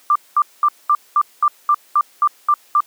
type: tone bursts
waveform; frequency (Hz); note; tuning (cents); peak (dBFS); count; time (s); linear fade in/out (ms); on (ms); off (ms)
sine; 1184; D6; +14; -10; 11; 0.1-2.805; 2; 55; 210
effects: white hiss -51 dBFS RMS until 2.86 s + high-pass 300 Hz 12 dB/octave